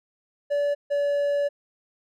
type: tone pair in turn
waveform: triangle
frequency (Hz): 576 / 573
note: D5 / D5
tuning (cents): -34 / -43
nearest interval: unison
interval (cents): 9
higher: first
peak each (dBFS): -19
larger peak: neither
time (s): 0.5-0.75 / 0.9-1.49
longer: second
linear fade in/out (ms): 20
effects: none